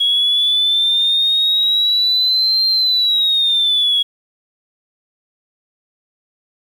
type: exponential two-way sweep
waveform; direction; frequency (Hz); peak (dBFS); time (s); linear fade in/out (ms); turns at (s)
sine; up then down; 3322 to 4175 to 3322; -11; 0-4.03; 10; 2.67
effects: tanh soft clip ceiling -7 dBFS + 7-bit